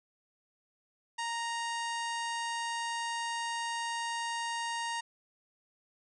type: harmonic tone with a mistuned harmonic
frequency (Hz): 930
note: A#5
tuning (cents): -4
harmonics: 1 / 2 / 3 / 4 / 5 / 6 / 7 / 8 / 9 / 10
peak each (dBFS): -35 / -39 / -43 / -47 / -47 / -50 / -48 / -53 / -51 / -53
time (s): 1.18-5.01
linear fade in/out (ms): 10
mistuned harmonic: 3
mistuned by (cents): +19
effects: none